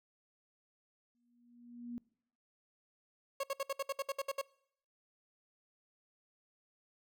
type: tone with exponential growth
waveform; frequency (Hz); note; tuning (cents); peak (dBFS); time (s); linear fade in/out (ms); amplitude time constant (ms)
sine; 239.7; A#3; +48; -38; 1.15-1.98; 0; 180
type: tone bursts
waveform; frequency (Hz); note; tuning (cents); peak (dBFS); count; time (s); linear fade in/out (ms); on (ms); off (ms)
30% pulse; 549; C#5; -17; -31; 11; 3.4-4.415; 5; 35; 63
effects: noise-tail reverb RT60 0.7 s tail -24 dB re dry